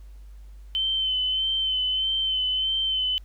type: tone with vibrato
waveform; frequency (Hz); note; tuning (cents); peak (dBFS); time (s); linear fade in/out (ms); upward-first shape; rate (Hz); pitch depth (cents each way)
sine; 3069; G7; -37; -22; 0.75-3.18; 0; sine; 1.6; 28
effects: added 50 Hz sine -41 dBFS peak until 3.24 s + pink hiss -64 dBFS RMS until 3.24 s